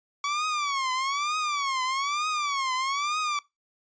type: tone with vibrato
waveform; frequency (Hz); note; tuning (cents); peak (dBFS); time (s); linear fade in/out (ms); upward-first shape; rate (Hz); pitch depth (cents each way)
sawtooth; 1131; C#6; +34; -22; 0.24-3.39; 2; triangle; 1.1; 190
effects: noise-tail reverb RT60 0.2 s tail -21 dB re dry + resampled to 16000 Hz